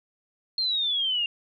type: exponential sweep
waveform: sine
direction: down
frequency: 4245 to 2774 Hz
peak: -23 dBFS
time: 0.58-1.26 s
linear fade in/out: 2 ms
effects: none